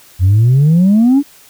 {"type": "exponential sweep", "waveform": "sine", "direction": "up", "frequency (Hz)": [87.31, 293.7], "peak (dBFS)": -4, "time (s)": [0.19, 1.23], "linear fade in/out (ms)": 50, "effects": ["tanh soft clip ceiling -4 dBFS", "white hiss -43 dBFS RMS until 1.49 s"]}